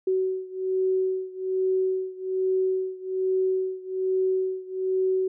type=beating tone pair; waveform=sine; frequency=375.4 / 376.6 Hz; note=F#4 / F#4; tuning=+25 / +31 cents; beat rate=1.2 Hz; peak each=-25 / -27 dBFS; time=0.07-5.28 s; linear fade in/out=5 ms; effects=none